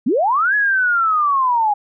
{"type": "linear two-way sweep", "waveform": "sine", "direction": "up then down", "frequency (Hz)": [196, 1703, 809], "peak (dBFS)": -13, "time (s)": [0.06, 1.74], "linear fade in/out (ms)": 10, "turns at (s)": 0.55, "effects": []}